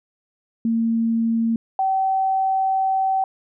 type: tone pair in turn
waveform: sine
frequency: 228.1 / 767.2 Hz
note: A#3 / G5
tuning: -37 / -37 cents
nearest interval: octave + major sixth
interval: 2100 cents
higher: second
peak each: -17 dBFS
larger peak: neither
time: 0.65-1.56 / 1.79-3.24 s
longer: second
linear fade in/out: 2 ms
effects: none